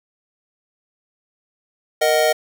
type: chord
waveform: square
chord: D# minor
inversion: second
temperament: just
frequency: 466.7 / 622.3 / 746.7 Hz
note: A#4 / D#5 / F#5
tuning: +2 / 0 / +16 cents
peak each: -21 / -17 / -22 dBFS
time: 2.01-2.33 s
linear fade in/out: 10 ms
effects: none